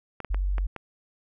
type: clicks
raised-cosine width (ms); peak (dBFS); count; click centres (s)
0.5; -20; 5; 0.203 / 0.247 / 0.345 / 0.582 / 0.763
type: tone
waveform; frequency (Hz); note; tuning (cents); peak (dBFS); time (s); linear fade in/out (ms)
sine; 47.56; F#1; +48; -23; 0.3-0.67; 10
effects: none